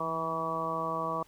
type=harmonic tone with a mistuned harmonic; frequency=162.5 Hz; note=E3; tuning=24 cents flat; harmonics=1 / 2 / 3 / 4 / 5 / 6 / 7; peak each=-41 / -42 / -39 / -37 / -44 / -37 / -33 dBFS; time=0-1.23 s; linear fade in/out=5 ms; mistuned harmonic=1; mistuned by=+42 cents; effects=pink hiss -62 dBFS RMS until 1.27 s